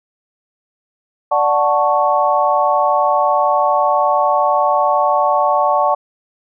sine chord, D major seventh, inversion none, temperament equal, 587.3 / 740 / 880 / 1108.7 Hz, D5 / F#5 / A5 / C#6, 0 / 0 / 0 / 0 cents, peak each -17 dBFS, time 1.31-5.95 s, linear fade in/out 10 ms, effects none

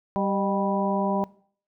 harmonic tone with a mistuned harmonic, 196 Hz, G3, in tune, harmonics 1 / 2 / 3 / 4 / 5, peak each -26 / -31 / -29 / -30 / -30 dBFS, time 0.16-1.24 s, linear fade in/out 0 ms, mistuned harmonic 3, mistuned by +56 cents, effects noise-tail reverb RT60 0.5 s tail -20 dB re dry

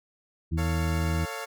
harmonic tone, 81.3 Hz, E2, 23 cents flat, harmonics 1 / 2 / 3 / 4, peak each -26 / -29 / -40 / -36 dBFS, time 0.51-1.26 s, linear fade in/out 20 ms
15% pulse chord, A augmented, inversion none, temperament equal with one note detuned, 445.1 / 554.4 / 698.5 Hz, A4 / C#5 / E#5, +20 / 0 / 0 cents, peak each -31 / -31 / -32 dBFS, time 0.57-1.46 s, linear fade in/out 20 ms
effects none

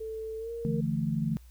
sine tone with pitch glide, 441.7 to 464.2 Hz, A4 to A#4, +7 to -7 cents, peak -34 dBFS, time 0-0.81 s, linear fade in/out 10 ms, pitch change +86 cents, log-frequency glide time 0.38-0.51 s
sine chord, D suspended second, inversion none, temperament equal with one note detuned, 146.83 / 167.6 / 220 Hz, D3 / E3 / A3, 0 / +29 / 0 cents, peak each -31 dBFS, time 0.65-1.37 s, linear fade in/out 0 ms
effects added 60 Hz sine -49 dBFS peak until 1.5 s + white hiss -64 dBFS RMS until 1.5 s

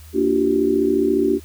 sine chord, G minor seventh, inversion first, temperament equal with one note detuned, 233.1 / 293.7 / 349.2 / 383.9 Hz, Bb3 / D4 / F4 / G4, 0 / 0 / 0 / -36 cents, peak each -24 / -20 / -22 / -18 dBFS, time 0.13-1.4 s, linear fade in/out 50 ms, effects added 78 Hz sine -39 dBFS peak until 1.44 s + white hiss -48 dBFS RMS until 1.44 s

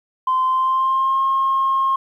sine tone with pitch glide, 1035 to 1073.4 Hz, C6 to C6, -19 to +44 cents, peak -14 dBFS, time 0.27-1.96 s, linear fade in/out 5 ms, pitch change +63 cents, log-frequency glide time 0.45-1.22 s, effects tanh soft clip ceiling -11 dBFS + 9-bit

